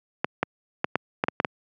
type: clicks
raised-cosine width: 0.5 ms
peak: -6 dBFS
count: 8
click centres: 0.245 / 0.43 / 0.844 / 0.956 / 1.239 / 1.284 / 1.401 / 1.448 s
effects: high-pass 150 Hz 12 dB/octave

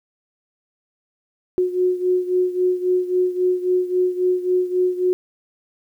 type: beating tone pair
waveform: sine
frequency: 363.3 / 367 Hz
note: F#4 / F#4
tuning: -32 / -14 cents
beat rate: 3.7 Hz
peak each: -18 / -22 dBFS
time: 1.58-5.13 s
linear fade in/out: 0 ms
effects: 9-bit

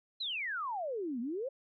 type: exponential two-way sweep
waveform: sine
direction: down then up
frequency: 4186 to 225.3 to 568 Hz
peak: -34 dBFS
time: 0.2-1.49 s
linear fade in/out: 10 ms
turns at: 1.2 s
effects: none

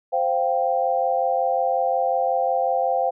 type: chord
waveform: sine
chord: C suspended fourth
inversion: none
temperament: equal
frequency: 523.3 / 698.5 / 784 Hz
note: C5 / F5 / G5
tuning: 0 / 0 / 0 cents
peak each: -23 dBFS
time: 0.12-3.11 s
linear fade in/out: 20 ms
effects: none

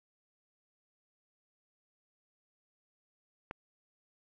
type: click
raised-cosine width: 0.5 ms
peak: -24 dBFS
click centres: 3.511 s
effects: none

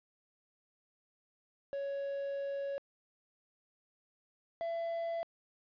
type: tone pair in turn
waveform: triangle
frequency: 557 / 670.4 Hz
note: C#5 / E5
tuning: +8 / +29 cents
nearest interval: minor third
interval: 321 cents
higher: second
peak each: -33 / -32 dBFS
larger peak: second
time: 1.73-2.78 / 4.61-5.23 s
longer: first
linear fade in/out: 0 ms
effects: resampled to 11025 Hz + 11-bit

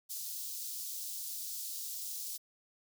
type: high-pass noise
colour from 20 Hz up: white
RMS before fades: -41 dBFS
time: 0.09-2.38 s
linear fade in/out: 20 ms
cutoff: 4200 Hz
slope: 24 dB/octave
effects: none

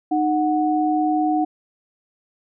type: tone pair together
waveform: sine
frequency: 307.4 / 737.5 Hz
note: D#4 / F#5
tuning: -21 / -6 cents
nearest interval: octave + minor third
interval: 1515 cents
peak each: -19 / -20 dBFS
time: 0.11-1.45 s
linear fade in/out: 10 ms
effects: none

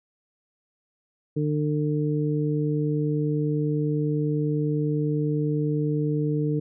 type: harmonic tone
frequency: 150 Hz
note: D3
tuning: 37 cents sharp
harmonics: 1 / 2 / 3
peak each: -24 / -27 / -29 dBFS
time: 1.36-6.6 s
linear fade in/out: 10 ms
effects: none

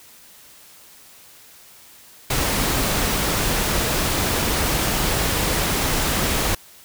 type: noise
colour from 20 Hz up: pink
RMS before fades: -21 dBFS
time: 2.3-6.55 s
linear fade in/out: 5 ms
effects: white hiss -47 dBFS RMS until 6.84 s

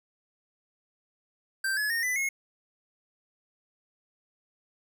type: tone with pitch steps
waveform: square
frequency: 1568 / 1700.1 / 1843.3 / 1998.5 / 2167 Hz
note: G6 / G#6 / A#6 / B6 / C#7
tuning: 0 / +40 / -20 / +20 / -40 cents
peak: -27 dBFS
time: 1.64-2.29 s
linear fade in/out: 5 ms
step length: 130 ms
effects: none

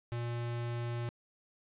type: tone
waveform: square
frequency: 118.9 Hz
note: A#2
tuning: 35 cents sharp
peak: -35 dBFS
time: 0.12-1.09 s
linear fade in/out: 0 ms
effects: resampled to 8000 Hz + 11-bit

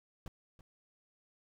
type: noise with echo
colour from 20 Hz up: brown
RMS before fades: -41 dBFS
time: 0.26-0.28 s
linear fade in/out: 2 ms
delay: 330 ms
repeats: 1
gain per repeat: -14 dB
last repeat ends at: 0.61 s
effects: none

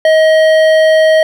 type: tone with hard clipping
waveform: sine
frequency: 632 Hz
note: D#5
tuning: 27 cents sharp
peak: -7 dBFS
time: 0.05-1.23 s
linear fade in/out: 2 ms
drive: 11 dB
effects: none

